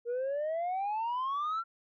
sine exponential sweep, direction up, 466.2 to 1379 Hz, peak -28 dBFS, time 0.05-1.64 s, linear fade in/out 50 ms, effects tanh soft clip ceiling -29 dBFS

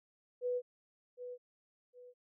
sine tone with echo, 493.9 Hz, B4, in tune, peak -32 dBFS, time 0.41-0.62 s, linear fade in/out 50 ms, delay 760 ms, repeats 2, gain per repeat -10 dB, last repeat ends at 2.14 s, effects none

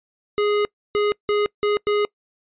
square tone bursts at uneven times, 415.3 Hz, G#4, in tune, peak -18 dBFS, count 5, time 0.38-0.65 / 0.95-1.12 / 1.29-1.46 / 1.63-1.77 / 1.87-2.05 s, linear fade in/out 0 ms, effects noise-tail reverb RT60 0.1 s tail -25 dB re dry + resampled to 8000 Hz

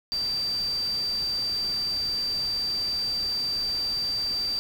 sine tone in noise, 4671 Hz, D8, 10 cents flat, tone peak -25 dBFS, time 0.12-4.59 s, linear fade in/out 0 ms, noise pink, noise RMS -42 dBFS, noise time 0.12-4.59 s, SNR +14 dB, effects none

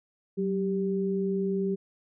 sine tone pair together, 188.89 / 392 Hz, F#3 / G4, +36 / 0 cents, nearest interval octave + minor second, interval 1264 cents, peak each -28 dBFS, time 0.37-1.76 s, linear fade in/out 20 ms, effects none

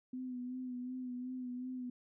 sine tone with vibrato, 251.6 Hz, B3, 32 cents sharp, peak -39 dBFS, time 0.13-1.9 s, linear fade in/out 5 ms, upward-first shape sine, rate 2.7 Hz, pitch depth 35 cents each way, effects none

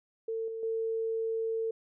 sine tone with level steps, 450 Hz, A4, 39 cents sharp, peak -31 / -35 / -29 dBFS, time 0.28-1.71 s, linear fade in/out 5 ms, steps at 0.48 / 0.63 s, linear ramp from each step 2 ms, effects none

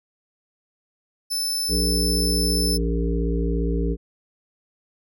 sawtooth tone, 5274 Hz, E8, in tune, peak -20 dBFS, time 1.3-2.78 s, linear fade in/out 20 ms
harmonic tone, 57.2 Hz, A#1, 32 cents flat, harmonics 1 / 3 / 5 / 7 / 8, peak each -22 / -27 / -29 / -30 / -31 dBFS, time 1.68-3.97 s, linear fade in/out 50 ms
effects none

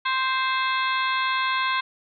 harmonic tone with a mistuned harmonic, 523 Hz, C5, 1 cent flat, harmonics 2 / 3 / 4 / 5 / 6 / 7 / 8, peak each -24 / -28 / -30 / -32 / -34 / -35 / -36 dBFS, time 0.05-1.81 s, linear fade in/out 10 ms, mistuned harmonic 6, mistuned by +96 cents, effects none

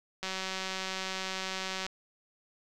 click train, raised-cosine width 0.2 ms, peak -18 dBFS, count 310, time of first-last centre 0.23-1.865 s, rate 189 Hz, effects none

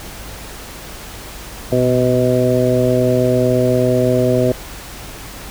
harmonic tone with a mistuned harmonic, 125.9 Hz, B2, 34 cents sharp, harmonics 1 / 2 / 3 / 4 / 5, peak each -18 / -18 / -18 / -18 / -18 dBFS, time 1.72-4.52 s, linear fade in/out 2 ms, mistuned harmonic 1, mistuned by -47 cents, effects added 50 Hz sine -37 dBFS peak until 5.5 s + pink hiss -33 dBFS RMS until 5.5 s

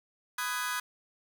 sawtooth chord, G# minor seventh, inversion first, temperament just, 996.7 / 1245.9 / 1495.1 / 1661.2 Hz, B5 / D#6 / F#6 / G#6, +16 / +2 / +18 / 0 cents, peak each -33 dBFS, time 0.38-0.8 s, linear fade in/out 5 ms, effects none

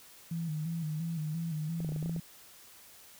sine tone with vibrato, 160 Hz, D#3, 49 cents sharp, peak -32 dBFS, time 0.31-2.2 s, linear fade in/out 5 ms, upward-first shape square, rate 2.9 Hz, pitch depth 68 cents each way
clicks, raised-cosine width 2 ms, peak -29 dBFS, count 9, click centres 1.804 / 1.847 / 1.891 / 1.921 / 1.962 / 2.027 / 2.06 / 2.095 / 2.163 s
effects white hiss -55 dBFS RMS until 3.19 s

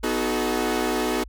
sawtooth chord, B dominant seventh, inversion none, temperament equal with one note detuned, 246.9 / 311.1 / 370 / 430.4 Hz, B3 / D#4 / F#4 / A4, 0 / 0 / 0 / -38 cents, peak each -24 dBFS, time 0.03-1.24 s, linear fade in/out 10 ms, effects added 50 Hz sine -39 dBFS peak until 1.28 s

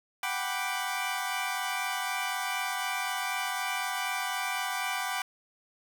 20% pulse chord, G major seventh, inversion third, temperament equal, 740 / 784 / 987.8 / 1174.7 Hz, F#5 / G5 / B5 / D6, 0 / 0 / 0 / 0 cents, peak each -31 dBFS, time 0.23-5.22 s, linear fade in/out 2 ms, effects none

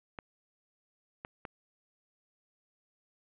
clicks, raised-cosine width 0.5 ms, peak -25 dBFS, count 3, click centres 0.188 / 1.249 / 1.452 s, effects resampled to 8000 Hz + 11-bit

